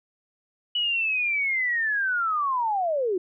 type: linear sweep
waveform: sine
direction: down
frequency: 2960 to 344.8 Hz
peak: -22 dBFS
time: 0.75-3.18 s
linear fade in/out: 5 ms
effects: none